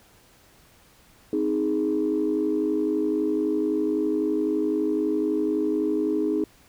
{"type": "chord", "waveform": "sine", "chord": "Ab major", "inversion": "first", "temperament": "just", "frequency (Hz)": [259.6, 311.5, 415.3], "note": ["C4", "Eb4", "Ab4"], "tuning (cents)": [-13, 2, 0], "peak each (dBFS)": [-29, -23, -25], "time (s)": [1.33, 6.44], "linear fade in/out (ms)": 2, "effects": ["tanh soft clip ceiling -14 dBFS", "pink hiss -56 dBFS RMS until 6.68 s"]}